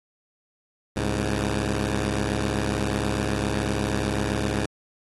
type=tone pair together; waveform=10% pulse; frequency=67 / 104.5 Hz; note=C2 / G#2; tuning=+42 / +11 cents; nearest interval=minor sixth; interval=769 cents; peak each=-18 dBFS; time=0.96-4.66 s; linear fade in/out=5 ms; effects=AAC 32 kbps